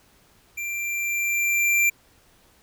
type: tone with level ramp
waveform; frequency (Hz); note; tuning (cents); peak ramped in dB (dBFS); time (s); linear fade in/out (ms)
square; 2363; D7; +10; -29 to -17; 0.57-1.9; 10
effects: pink hiss -58 dBFS RMS until 2.62 s